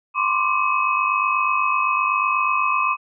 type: tone cluster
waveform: sine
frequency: 1026 / 1074 / 1175 / 2551 Hz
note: C6 / C6 / D6 / D#7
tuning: -34 / +45 / +1 / +43 cents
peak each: -24 / -24 / -21 / -23 dBFS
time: 0.14-2.97 s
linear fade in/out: 50 ms
effects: none